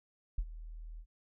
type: tone with ADSR envelope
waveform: sine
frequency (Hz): 40.06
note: E1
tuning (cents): -49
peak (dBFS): -27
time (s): 0.38-1.06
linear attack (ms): 6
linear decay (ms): 53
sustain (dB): -16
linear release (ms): 68
effects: none